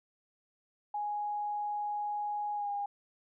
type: tone with pitch glide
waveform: sine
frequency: 830.6 to 812.1 Hz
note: G#5 to G#5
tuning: 0 to -39 cents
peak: -32 dBFS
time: 0.94-2.86 s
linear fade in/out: 5 ms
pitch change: -39 cents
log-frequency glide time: 2.55-2.7 s
effects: none